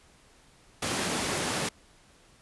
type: high-pass noise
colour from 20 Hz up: pink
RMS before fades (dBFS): -30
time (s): 0.82-1.69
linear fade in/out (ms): 5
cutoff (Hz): 140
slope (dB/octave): 12
effects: pink hiss -59 dBFS RMS until 2.41 s + resampled to 24000 Hz